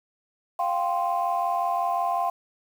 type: chord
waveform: sine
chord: F suspended second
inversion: none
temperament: equal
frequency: 698.5 / 784 / 1046.5 Hz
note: F5 / G5 / C6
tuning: 0 / 0 / 0 cents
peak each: -25 / -27 / -27 dBFS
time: 0.59-2.3 s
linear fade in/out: 5 ms
effects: tanh soft clip ceiling -15 dBFS + 8-bit